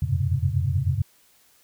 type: tone cluster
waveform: sine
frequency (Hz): 85.3 / 92.2 / 101.5 / 128.7 / 137.7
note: F2 / F#2 / G#2 / C3 / C#3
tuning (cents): -40 / -6 / -39 / -28 / -11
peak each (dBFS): -27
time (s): 0.02-1.02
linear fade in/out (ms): 5
effects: white hiss -59 dBFS RMS until 1.63 s